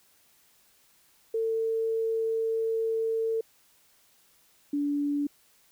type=tone pair in turn; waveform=sine; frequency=449.3 / 288.3 Hz; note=A4 / D4; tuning=+36 / -32 cents; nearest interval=minor sixth; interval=768 cents; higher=first; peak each=-25 dBFS; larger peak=neither; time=1.34-3.41 / 4.73-5.27 s; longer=first; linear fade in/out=5 ms; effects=white hiss -63 dBFS RMS until 5.71 s